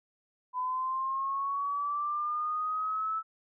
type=linear sweep; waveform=sine; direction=up; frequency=1000 to 1315 Hz; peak=-29 dBFS; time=0.53-3.23 s; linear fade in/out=50 ms; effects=none